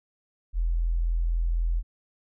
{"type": "tone", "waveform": "sine", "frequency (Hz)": 42, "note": "E1", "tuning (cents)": 33, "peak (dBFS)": -22, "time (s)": [0.53, 1.83], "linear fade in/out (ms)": 50, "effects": []}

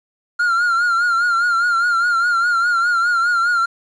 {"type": "tone with vibrato", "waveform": "triangle", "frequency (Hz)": 1400, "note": "F6", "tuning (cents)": 4, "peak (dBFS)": -12, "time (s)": [0.39, 3.66], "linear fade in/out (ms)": 10, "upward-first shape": "triangle", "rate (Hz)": 4.9, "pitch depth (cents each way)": 75, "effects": ["resampled to 22050 Hz", "8-bit"]}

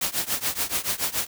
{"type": "noise with tremolo", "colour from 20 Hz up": "white", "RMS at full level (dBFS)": -23, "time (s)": [0.01, 1.27], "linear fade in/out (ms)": 5, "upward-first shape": "triangle", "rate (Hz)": 7, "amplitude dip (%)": 95, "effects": []}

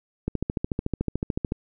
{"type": "click train", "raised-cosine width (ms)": 3, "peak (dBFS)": -12, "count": 18, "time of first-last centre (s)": [0.28, 1.521], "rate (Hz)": 13.7, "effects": []}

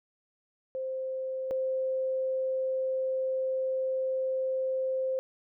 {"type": "tone pair in turn", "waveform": "sine", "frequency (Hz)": [523.3, 523.3], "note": ["C5", "C5"], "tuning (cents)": [0, 0], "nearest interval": "unison", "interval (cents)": 0, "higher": "neither", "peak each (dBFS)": [-31, -27], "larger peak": "second", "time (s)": [[0.75, 1.51], [1.51, 5.19]], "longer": "second", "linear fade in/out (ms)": 0, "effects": []}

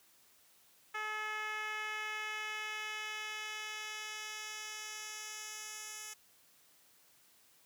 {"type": "tone with band-pass filter sweep", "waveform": "10% pulse", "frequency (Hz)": 428.6, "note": "A4", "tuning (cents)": -45, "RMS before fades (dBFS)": -42, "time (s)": [0.94, 6.14], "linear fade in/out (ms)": 10, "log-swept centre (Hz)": [1600, 7800], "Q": 1.1, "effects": ["white hiss -66 dBFS RMS until 7.65 s", "high-pass 80 Hz 12 dB/octave"]}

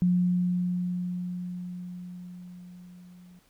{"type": "tone with level ramp", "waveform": "sine", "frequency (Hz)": 178.9, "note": "F3", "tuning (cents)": 42, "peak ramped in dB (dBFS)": [-19, -49], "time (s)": [0.02, 3.39], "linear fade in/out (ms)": 0, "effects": ["pink hiss -64 dBFS RMS until 3.49 s"]}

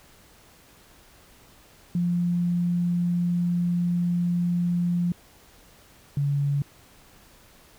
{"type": "tone pair in turn", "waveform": "sine", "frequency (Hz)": [174.61, 142.12], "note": ["F3", "C#3"], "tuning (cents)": [0, 44], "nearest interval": "major third", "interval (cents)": 356, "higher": "first", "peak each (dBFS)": -21, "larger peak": "neither", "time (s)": [[1.95, 5.12], [6.17, 6.62]], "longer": "first", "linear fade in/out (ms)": 2, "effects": ["pink hiss -54 dBFS RMS until 7.78 s"]}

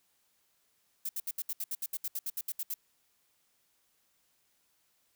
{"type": "noise bursts", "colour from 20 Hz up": "violet", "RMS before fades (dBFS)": -35, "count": 16, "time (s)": [1.05, 2.741], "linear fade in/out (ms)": 5, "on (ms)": 41, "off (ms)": 69, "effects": ["white hiss -73 dBFS RMS until 5.15 s"]}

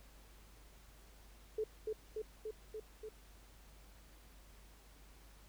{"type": "tone with echo", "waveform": "sine", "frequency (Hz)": 433.5, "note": "A4", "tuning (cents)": -26, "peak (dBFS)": -34, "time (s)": [1.58, 1.64], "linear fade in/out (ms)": 5, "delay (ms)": 290, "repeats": 5, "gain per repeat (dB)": -2, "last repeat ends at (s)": 3.09, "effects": ["added 50 Hz sine -59 dBFS peak until 5.48 s", "pink hiss -64 dBFS RMS until 5.48 s"]}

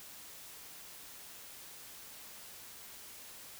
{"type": "silence", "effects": ["white hiss -51 dBFS RMS until 3.59 s"]}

